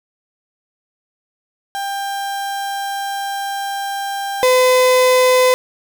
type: tone pair in turn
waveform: 35% pulse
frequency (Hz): 794 / 507.4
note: G5 / B4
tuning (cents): +22 / +47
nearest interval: minor sixth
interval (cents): 775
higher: first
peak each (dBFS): -19 / -8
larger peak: second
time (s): 1.75-4.43 / 4.43-5.54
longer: first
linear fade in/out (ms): 0
effects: 8-bit